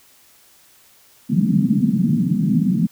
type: band-pass noise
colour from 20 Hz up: white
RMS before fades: -17 dBFS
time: 1.29-2.87 s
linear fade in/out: 20 ms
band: 150 to 240 Hz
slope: 48 dB/octave
effects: white hiss -52 dBFS RMS until 2.91 s